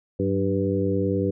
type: harmonic tone with a mistuned harmonic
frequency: 98 Hz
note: G2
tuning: in tune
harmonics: 1 / 2 / 3 / 4 / 5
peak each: -27 / -27 / -27 / -27 / -27 dBFS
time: 0.19-1.31 s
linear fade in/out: 10 ms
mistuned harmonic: 2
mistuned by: -69 cents
effects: none